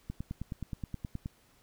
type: click train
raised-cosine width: 5 ms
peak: -24 dBFS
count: 12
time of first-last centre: 0.1-1.259 s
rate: 9.49 Hz
effects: pink hiss -65 dBFS RMS until 1.62 s